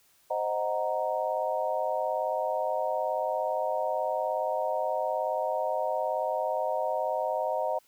sine chord, C half-diminished seventh, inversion none, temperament equal, 523.3 / 622.3 / 740 / 932.3 Hz, C5 / Eb5 / Gb5 / Bb5, 0 / 0 / 0 / 0 cents, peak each -33 / -30 / -33 / -33 dBFS, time 0.3-7.79 s, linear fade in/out 10 ms, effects white hiss -64 dBFS RMS until 7.87 s

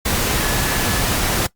sine tone in noise, 1713 Hz, A6, 47 cents flat, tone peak -27 dBFS, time 0.4-1.02 s, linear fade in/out 10 ms, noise pink, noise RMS -19 dBFS, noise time 0.05-1.47 s, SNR -11 dB, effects noise-tail reverb RT60 0.1 s tail -19 dB re dry + Opus 48 kbps

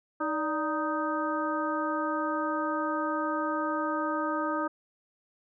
harmonic tone with a mistuned harmonic, 311.1 Hz, D#4, in tune, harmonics 1 / 2 / 3 / 4 / 5, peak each -32 / -34 / -35 / -32 / -38 dBFS, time 0.2-4.68 s, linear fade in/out 10 ms, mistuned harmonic 2, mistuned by -98 cents, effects none

